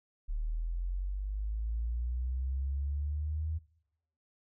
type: linear sweep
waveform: sine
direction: up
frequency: 36.71 to 80 Hz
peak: -31 dBFS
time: 0.28-3.59 s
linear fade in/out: 20 ms
effects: noise-tail reverb RT60 0.8 s tail -21 dB re dry